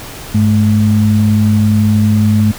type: tone pair together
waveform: sine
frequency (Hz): 102.3 / 213.9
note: G#2 / A3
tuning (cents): -26 / -49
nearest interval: octave + minor second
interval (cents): 1277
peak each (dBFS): -10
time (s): 0.34-2.52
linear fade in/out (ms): 10
effects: pink hiss -29 dBFS RMS until 2.58 s